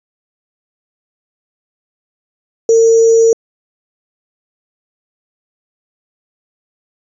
sine tone with sample-and-hold, 454.4 Hz, A#4, 44 cents flat, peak -5 dBFS, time 2.69-3.33 s, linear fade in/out 2 ms, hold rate 6300 Hz, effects resampled to 22050 Hz

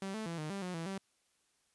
sawtooth tone with pitch steps, 193.8 / 218.6 / 167.8 / 153.5 / 197.5 / 180.9 / 165 / 193.7 Hz, G3 / A3 / E3 / D#3 / G3 / F#3 / E3 / G3, -20 / -11 / +31 / -23 / +13 / -39 / +2 / -20 cents, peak -34 dBFS, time 0.02-0.98 s, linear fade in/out 2 ms, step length 120 ms, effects white hiss -75 dBFS RMS until 1.74 s + resampled to 24000 Hz

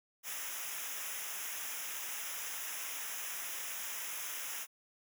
white noise with comb filter, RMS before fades -41 dBFS, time 0.23-4.67 s, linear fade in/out 50 ms, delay 0.23 ms, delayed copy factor -0.9, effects none

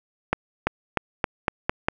accelerating click train, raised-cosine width 0.5 ms, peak -5 dBFS, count 7, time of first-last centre 0.33-1.885 s, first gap 340 ms, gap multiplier 0.89, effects none

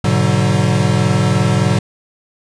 square chord, G# half-diminished seventh, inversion none, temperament equal with one note detuned, 103.83 / 123.47 / 146.83 / 188.67 Hz, G#2 / B2 / D3 / F#3, 0 / 0 / 0 / +34 cents, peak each -18 dBFS, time 0.04-1.79 s, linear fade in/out 5 ms, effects resampled to 22050 Hz

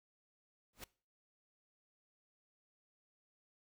pink noise with exponential growth, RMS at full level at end -43 dBFS, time 0.73-0.84 s, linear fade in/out 2 ms, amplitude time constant 22 ms, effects noise-tail reverb RT60 0.4 s tail -22 dB re dry

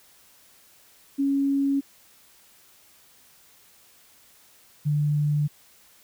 sine tone pair in turn, 277.2 / 147.95 Hz, C#4 / D3, 0 / +13 cents, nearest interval major seventh, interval 1087 cents, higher first, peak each -20 dBFS, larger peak neither, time 1.18-1.81 / 4.85-5.48 s, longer neither, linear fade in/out 20 ms, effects white hiss -56 dBFS RMS until 6.03 s

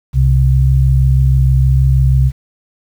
sine tone pair together, 65.41 / 131.73 Hz, C2 / C3, 0 / +12 cents, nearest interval octave, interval 1212 cents, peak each -10 dBFS, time 0.13-2.32 s, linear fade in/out 50 ms, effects 7-bit

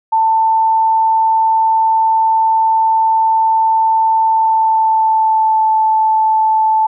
sine tone with pitch glide, 890 to 876.2 Hz, A5 to A5, +20 to -7 cents, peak -9 dBFS, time 0.12-6.87 s, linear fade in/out 10 ms, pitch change -27 cents, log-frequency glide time 4.26-5.69 s, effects none

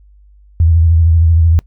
sine tone with vibrato, 82.41 Hz, E2, in tune, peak -6 dBFS, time 0.6-1.59 s, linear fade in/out 0 ms, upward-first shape sine, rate 13 Hz, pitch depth 59 cents each way, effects noise-tail reverb RT60 0.1 s tail -23 dB re dry + added 50 Hz sine -41 dBFS peak until 1.66 s

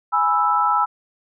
sine chord, E major, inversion first, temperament equal, 830.6 / 987.8 / 1318.5 Hz, G#5 / B5 / E6, 0 / 0 / 0 cents, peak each -21 / -21 / -18 dBFS, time 0.12-0.86 s, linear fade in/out 20 ms, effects none

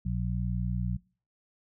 harmonic tone, 60.2 Hz, B1, 44 cents flat, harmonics 1 / 2 / 3, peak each -32 / -32 / -32 dBFS, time 0.05-0.97 s, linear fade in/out 10 ms, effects noise-tail reverb RT60 0.4 s tail -24 dB re dry

